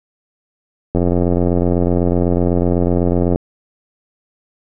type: click train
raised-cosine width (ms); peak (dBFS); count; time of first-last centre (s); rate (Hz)
2; -3; 213; 0.95-3.359; 88
effects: none